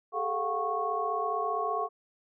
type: tone cluster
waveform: sine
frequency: 403.9 / 439 / 707 / 756 / 1101 Hz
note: G#4 / A4 / F5 / F#5 / C#6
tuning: -48 / -4 / +21 / +37 / -12 cents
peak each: -38 / -35 / -33 / -38 / -31 dBFS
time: 0.12-1.89 s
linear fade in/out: 50 ms
effects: none